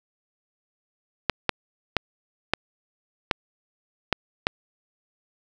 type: clicks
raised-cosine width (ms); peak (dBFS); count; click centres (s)
0.3; -3; 7; 1.297 / 1.493 / 1.967 / 2.536 / 3.312 / 4.127 / 4.469
effects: none